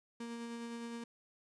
35% pulse tone with tremolo, 233.8 Hz, A#3, 5 cents sharp, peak -39 dBFS, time 0.2-1.04 s, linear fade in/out 5 ms, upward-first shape sine, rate 9.7 Hz, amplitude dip 25%, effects resampled to 22050 Hz

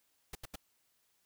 pink noise bursts, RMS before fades -43 dBFS, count 3, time 0.33-0.558 s, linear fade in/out 5 ms, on 22 ms, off 81 ms, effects white hiss -75 dBFS RMS until 1.25 s

